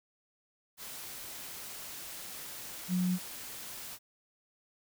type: tone in noise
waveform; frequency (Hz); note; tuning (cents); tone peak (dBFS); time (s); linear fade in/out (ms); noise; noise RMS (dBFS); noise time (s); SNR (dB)
sine; 181.5; F#3; -33; -27; 2.88-3.19; 50; white; -44; 0.77-3.99; +14
effects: none